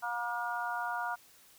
harmonic tone, 238.4 Hz, A#3, 39 cents sharp, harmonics 3 / 4 / 5 / 6, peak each -38 / -37 / -42 / -37 dBFS, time 0.02-1.16 s, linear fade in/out 20 ms, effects white hiss -60 dBFS RMS until 1.58 s

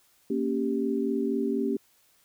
sine chord, G diminished, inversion first, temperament equal, 233.1 / 277.2 / 392 Hz, Bb3 / Db4 / G4, 0 / 0 / 0 cents, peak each -29 dBFS, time 0.3-1.77 s, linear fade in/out 5 ms, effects white hiss -64 dBFS RMS until 2.24 s

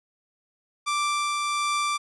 sawtooth tone with tremolo, 1174.7 Hz, D6, in tune, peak -19 dBFS, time 0.86-1.98 s, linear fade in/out 20 ms, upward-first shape triangle, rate 1.4 Hz, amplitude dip 25%, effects resampled to 24000 Hz

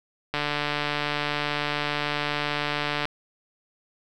click train, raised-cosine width 0.3 ms, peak -10 dBFS, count 400, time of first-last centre 0.34-3.054 s, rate 147 Hz, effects none

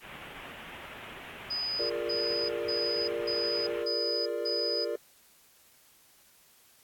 white low-pass noise, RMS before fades -46 dBFS, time 0-3.86 s, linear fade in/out 50 ms, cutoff 3100 Hz, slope 48 dB/octave
sine tone bursts, 4979 Hz, D#8, in tune, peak -30 dBFS, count 6, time 1.5-4.85 s, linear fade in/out 10 ms, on 400 ms, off 190 ms
triangle chord, Bb dominant seventh, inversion second, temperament equal, 349.2 / 415.3 / 466.2 / 587.3 Hz, F4 / Ab4 / Bb4 / D5, 0 / 0 / 0 / 0 cents, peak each -36 / -35 / -32 / -34 dBFS, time 1.79-4.96 s, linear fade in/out 5 ms
effects white hiss -61 dBFS RMS until 6.83 s + AAC 64 kbps

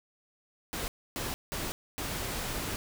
pink noise bursts at uneven times, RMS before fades -35 dBFS, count 4, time 0.73-0.88 / 1.16-1.34 / 1.52-1.72 / 1.98-2.76 s, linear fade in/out 0 ms, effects none

